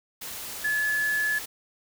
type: tone in noise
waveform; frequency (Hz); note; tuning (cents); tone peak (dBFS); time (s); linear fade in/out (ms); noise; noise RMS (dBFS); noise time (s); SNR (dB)
sine; 1715; A6; -45; -23; 0.64-1.39; 10; white; -37; 0.21-1.46; +11
effects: none